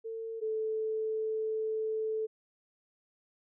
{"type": "tone pair in turn", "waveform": "sine", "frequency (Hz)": [449.9, 437.9], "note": ["A4", "A4"], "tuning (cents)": [39, -8], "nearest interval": "unison", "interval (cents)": 47, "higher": "first", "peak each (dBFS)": [-36, -30], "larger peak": "second", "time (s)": [[0.04, 0.41], [0.41, 2.27]], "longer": "second", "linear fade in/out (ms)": 20, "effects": []}